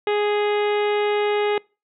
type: harmonic tone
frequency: 415.3 Hz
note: G#4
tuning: in tune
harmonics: 1 / 2 / 3 / 4 / 5 / 6 / 7 / 8 / 9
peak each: -19 / -26 / -33 / -35 / -32 / -36 / -37 / -40 / -41 dBFS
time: 0.07-1.58 s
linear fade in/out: 2 ms
effects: noise-tail reverb RT60 0.3 s tail -25 dB re dry